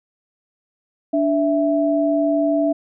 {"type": "tone pair together", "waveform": "sine", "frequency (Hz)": [292.1, 659.4], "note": ["D4", "E5"], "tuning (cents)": [-9, 0], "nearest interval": "octave + major second", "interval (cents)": 1409, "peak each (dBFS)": -18, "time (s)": [1.13, 2.73], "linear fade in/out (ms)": 10, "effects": []}